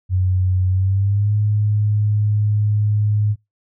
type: tone with pitch glide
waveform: sine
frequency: 92.5 to 105.03 Hz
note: F#2 to G#2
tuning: 0 to +20 cents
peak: -14 dBFS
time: 0.09-3.36 s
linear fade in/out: 50 ms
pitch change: +220 cents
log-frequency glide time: 0.68-1.34 s
effects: noise-tail reverb RT60 0.2 s tail -26 dB re dry